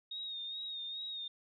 sine tone with vibrato, 3722 Hz, A#7, 3 cents flat, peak -39 dBFS, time 0.11-1.28 s, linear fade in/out 5 ms, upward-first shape sine, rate 2.4 Hz, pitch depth 46 cents each way, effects none

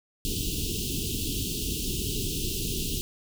pink band-stop noise, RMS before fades -30 dBFS, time 0.25-3.01 s, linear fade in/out 0 ms, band 440 to 2700 Hz, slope 96 dB/octave, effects none

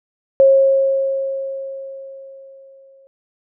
sine tone with exponential decay, 541 Hz, C#5, 42 cents flat, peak -6 dBFS, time 0.4-3.07 s, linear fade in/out 0 ms, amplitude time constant 580 ms, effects none

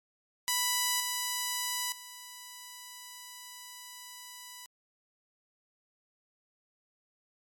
5% pulse tone with level steps, 987.8 Hz, B5, in tune, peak -15 / -19 / -33 dBFS, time 0.48-4.66 s, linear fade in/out 0 ms, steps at 1 / 1.92 s, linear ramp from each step 2 ms, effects MP3 96 kbps

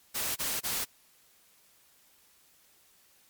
white noise bursts, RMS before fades -32 dBFS, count 3, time 0.14-0.852 s, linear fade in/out 20 ms, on 220 ms, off 26 ms, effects white hiss -63 dBFS RMS until 3.29 s + MP3 96 kbps

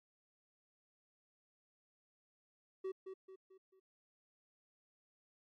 triangle tone with echo, 380 Hz, F#4, 46 cents sharp, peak -36 dBFS, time 2.84-2.92 s, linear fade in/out 10 ms, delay 220 ms, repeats 4, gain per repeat -7 dB, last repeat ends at 3.8 s, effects MP3 48 kbps

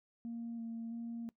sine tone with vibrato, 230.9 Hz, A#3, 16 cents flat, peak -38 dBFS, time 0.25-1.29 s, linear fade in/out 0 ms, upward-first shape square, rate 1.5 Hz, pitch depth 14 cents each way, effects noise-tail reverb RT60 0.1 s tail -21 dB re dry + tanh soft clip ceiling -36 dBFS

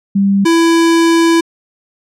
sine / square tone pair in turn, 197.7 / 332.5 Hz, G3 / E4, +15 / +15 cents, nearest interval major sixth, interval 900 cents, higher second, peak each -8 dBFS, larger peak neither, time 0.15-0.45 / 0.45-1.41 s, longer second, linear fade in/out 10 ms, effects low-pass 9000 Hz 12 dB/octave

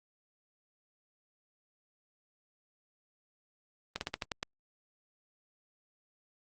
slowing click train, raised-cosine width 0.2 ms, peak -16 dBFS, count 7, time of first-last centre 3.96-4.43 s, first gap 51 ms, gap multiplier 1.17, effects Opus 24 kbps

